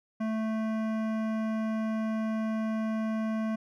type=tone with hard clipping; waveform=sine; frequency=220 Hz; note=A3; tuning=in tune; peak=-30 dBFS; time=0.2-3.56 s; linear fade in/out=10 ms; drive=15 dB; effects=none